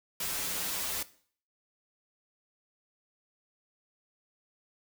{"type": "noise with comb filter", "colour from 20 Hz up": "white", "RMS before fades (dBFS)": -34, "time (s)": [0.2, 1.03], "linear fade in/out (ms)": 5, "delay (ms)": 8.7, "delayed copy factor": -0.8, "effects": ["noise-tail reverb RT60 0.5 s tail -17 dB re dry"]}